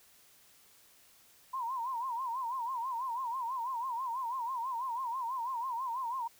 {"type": "tone with vibrato", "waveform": "sine", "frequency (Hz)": 987.8, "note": "B5", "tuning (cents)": 0, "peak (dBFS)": -33, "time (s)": [1.53, 6.28], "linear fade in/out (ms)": 10, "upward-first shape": "sine", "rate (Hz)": 6.1, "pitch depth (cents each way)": 140, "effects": ["white hiss -62 dBFS RMS until 6.39 s"]}